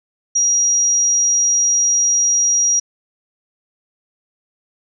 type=tone; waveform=sine; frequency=5730 Hz; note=F8; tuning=44 cents sharp; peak=-12 dBFS; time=0.35-2.8 s; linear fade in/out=10 ms; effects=none